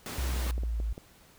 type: high-pass noise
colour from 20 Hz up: pink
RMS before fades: -39 dBFS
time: 0.06-0.51 s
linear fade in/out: 0 ms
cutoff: 100 Hz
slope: 12 dB/octave
type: linear sweep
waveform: sine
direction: down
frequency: 64.8 to 53.9 Hz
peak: -28 dBFS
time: 0.18-0.93 s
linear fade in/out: 5 ms
type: clicks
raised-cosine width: 2 ms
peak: -28 dBFS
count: 7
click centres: 0.363 / 0.465 / 0.501 / 0.58 / 0.635 / 0.801 / 0.979 s
effects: pink hiss -58 dBFS RMS until 1.38 s